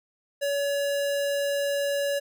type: tone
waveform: square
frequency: 566 Hz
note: C#5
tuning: 36 cents sharp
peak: -25 dBFS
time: 0.41-2.2 s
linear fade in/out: 20 ms
effects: none